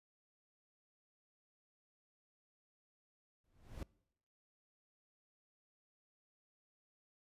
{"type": "noise with exponential growth", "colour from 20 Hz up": "brown", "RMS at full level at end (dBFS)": -42, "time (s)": [3.44, 3.83], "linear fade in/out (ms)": 2, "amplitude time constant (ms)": 83, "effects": ["noise-tail reverb RT60 0.8 s tail -24 dB re dry", "resampled to 32000 Hz"]}